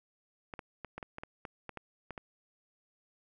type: clicks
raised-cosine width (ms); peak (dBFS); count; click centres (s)
0.5; -26; 12; 0.538 / 0.592 / 0.847 / 0.98 / 1.028 / 1.184 / 1.235 / 1.452 / 1.693 / 1.773 / 2.107 / 2.178
effects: none